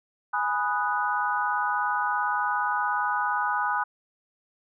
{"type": "chord", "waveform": "sine", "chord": "G# minor seventh", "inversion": "none", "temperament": "equal", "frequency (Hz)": [830.6, 987.8, 1244.5, 1480], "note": ["G#5", "B5", "D#6", "F#6"], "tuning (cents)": [0, 0, 0, 0], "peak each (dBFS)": -29, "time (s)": [0.33, 3.84], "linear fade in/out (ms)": 10, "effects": []}